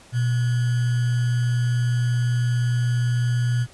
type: tone with sample-and-hold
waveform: sine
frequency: 121.4 Hz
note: B2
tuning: 29 cents flat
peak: -18 dBFS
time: 0.12-3.67 s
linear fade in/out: 50 ms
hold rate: 1575 Hz
effects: pink hiss -49 dBFS RMS until 3.73 s + resampled to 24000 Hz